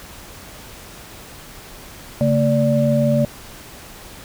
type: tone cluster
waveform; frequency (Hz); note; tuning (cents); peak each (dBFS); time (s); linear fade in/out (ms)
sine; 140.1 / 226.4 / 584; C#3 / A3 / D5; +19 / +50 / -10; -18; 2.21-3.25; 0
effects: pink hiss -39 dBFS RMS until 4.24 s